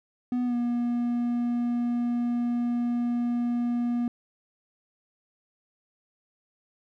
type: tone with pitch glide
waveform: triangle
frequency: 246.9 to 239.9 Hz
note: B3 to A#3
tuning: 0 to +50 cents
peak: -22 dBFS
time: 0.32-4.08 s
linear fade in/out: 2 ms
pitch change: -50 cents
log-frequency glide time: 0.45-0.55 s
effects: none